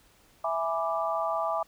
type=chord; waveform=sine; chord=E dominant seventh; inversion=none; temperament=equal; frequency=659.3 / 830.6 / 987.8 / 1174.7 Hz; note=E5 / G#5 / B5 / D6; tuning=0 / 0 / 0 / 0 cents; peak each=-30 / -33 / -35 / -31 dBFS; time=0.44-1.63 s; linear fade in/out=5 ms; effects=pink hiss -61 dBFS RMS until 1.67 s